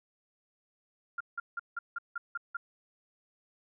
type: tone bursts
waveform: sine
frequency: 1396.9 Hz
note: F6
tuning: in tune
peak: -32 dBFS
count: 8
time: 1.18-2.57 s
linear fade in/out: 5 ms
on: 25 ms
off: 170 ms
effects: none